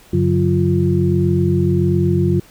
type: tone cluster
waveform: sine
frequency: 94.7 / 142.1 / 183.5 / 349.1 Hz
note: F#2 / C#3 / F#3 / F4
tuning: +41 / +43 / -14 / -1 cents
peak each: -18 dBFS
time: 0.13-2.4 s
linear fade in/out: 5 ms
effects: pink hiss -47 dBFS RMS until 2.5 s